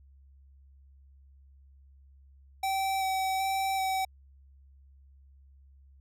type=tone with vibrato; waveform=square; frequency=768 Hz; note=G5; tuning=36 cents flat; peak=-28 dBFS; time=2.63-4.05 s; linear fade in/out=5 ms; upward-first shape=square; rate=1.3 Hz; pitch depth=11 cents each way; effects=added 68 Hz sine -54 dBFS peak until 6 s